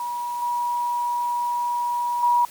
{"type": "tone with level steps", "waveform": "sine", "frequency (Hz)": 963, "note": "B5", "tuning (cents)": -44, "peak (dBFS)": [-25, -21, -15], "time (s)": [0, 2.45], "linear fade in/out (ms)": 2, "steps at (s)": [0.42, 2.23], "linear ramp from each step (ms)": 2, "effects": ["white hiss -44 dBFS RMS until 2.5 s", "MP3 96 kbps"]}